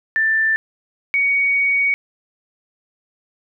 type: tone pair in turn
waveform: sine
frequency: 1774 / 2242 Hz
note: A6 / C#7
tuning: +14 / +19 cents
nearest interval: major third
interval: 405 cents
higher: second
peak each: -14 dBFS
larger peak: neither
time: 0.16-0.56 / 1.14-1.94 s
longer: second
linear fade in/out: 0 ms
effects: none